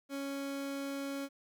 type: tone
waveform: 30% pulse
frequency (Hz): 277.2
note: C#4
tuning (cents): 0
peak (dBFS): -34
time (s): 0.09-1.29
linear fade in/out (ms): 50
effects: 12-bit